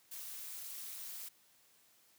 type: noise with amplitude modulation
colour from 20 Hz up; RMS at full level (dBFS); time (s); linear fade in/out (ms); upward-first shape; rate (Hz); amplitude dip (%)
blue; -43; 0.11-1.29; 10; sine; 251; 70
effects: white hiss -68 dBFS RMS until 2.18 s + high-pass 80 Hz 12 dB/octave